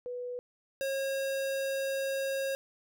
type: tone pair in turn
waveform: sine / square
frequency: 492.5 / 542.1 Hz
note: B4 / C#5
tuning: -5 / -39 cents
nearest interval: major second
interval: 166 cents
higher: second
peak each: -35 / -31 dBFS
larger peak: second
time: 0.06-0.39 / 0.81-2.55 s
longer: second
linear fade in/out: 0 ms
effects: none